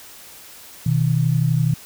sine tone pair together, 125.44 / 157.5 Hz, B2 / D#3, +27 / +21 cents, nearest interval major third, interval 394 cents, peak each -18 dBFS, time 0.86-1.74 s, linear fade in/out 5 ms, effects white hiss -42 dBFS RMS until 1.85 s

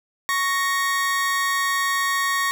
40% pulse tone pair together, 1108.7 / 1864.6 Hz, C#6 / A#6, 0 / 0 cents, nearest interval major sixth, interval 900 cents, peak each -22 dBFS, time 0.29-2.51 s, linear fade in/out 0 ms, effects none

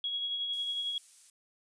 sine tone with tremolo, 3322 Hz, G#7, in tune, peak -30 dBFS, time 0.04-0.98 s, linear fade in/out 2 ms, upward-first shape sine, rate 11 Hz, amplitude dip 35%
violet noise, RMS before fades -50 dBFS, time 0.53-1.3 s, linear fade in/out 2 ms
effects resampled to 22050 Hz

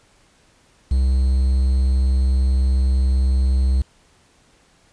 triangle tone with quantisation, 65.41 Hz, C2, in tune, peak -12 dBFS, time 0.91-3.82 s, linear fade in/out 5 ms, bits 7, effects pink hiss -56 dBFS RMS until 4.92 s + resampled to 22050 Hz

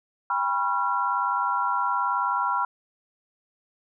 sine tone cluster, 802 / 982 / 1081 / 1369 Hz, G5 / B5 / C#6 / F6, +39 / -10 / -44 / -35 cents, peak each -31 / -25 / -31 / -27 dBFS, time 0.3-2.65 s, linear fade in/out 2 ms, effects none

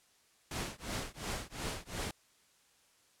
pink noise with tremolo, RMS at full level -36 dBFS, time 0.51-2.11 s, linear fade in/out 2 ms, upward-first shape triangle, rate 2.8 Hz, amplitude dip 100%, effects white hiss -68 dBFS RMS until 3.2 s + low-pass 10000 Hz 12 dB/octave

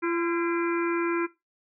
harmonic tone with a mistuned harmonic, 340.8 Hz, F4, 42 cents flat, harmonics 1 / 3 / 4 / 5 / 6 / 7, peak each -25 / -34 / -33 / -37 / -38 / -37 dBFS, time 0.02-1.27 s, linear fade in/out 20 ms, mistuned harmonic 5, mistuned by -77 cents, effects noise-tail reverb RT60 0.2 s tail -17 dB re dry

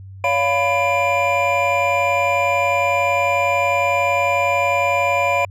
triangle tone cluster, 565 / 696 / 996 / 2387 Hz, C#5 / F5 / B5 / D7, +33 / -6 / +14 / +28 cents, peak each -19 dBFS, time 0.24-5.45 s, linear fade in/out 2 ms, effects added 96 Hz sine -34 dBFS peak until 5.5 s + resampled to 32000 Hz

